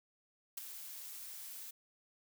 blue noise with ADSR envelope, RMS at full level -38 dBFS, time 0.57-1.71 s, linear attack 8 ms, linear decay 13 ms, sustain -10 dB, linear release 8 ms, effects none

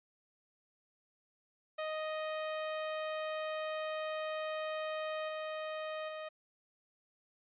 sawtooth tone with level steps, 623 Hz, D#5, 2 cents sharp, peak -32 / -34 / -37 dBFS, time 1.78-6.29 s, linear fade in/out 10 ms, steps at 5.28 / 6.08 s, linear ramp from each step 10 ms, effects resampled to 8000 Hz

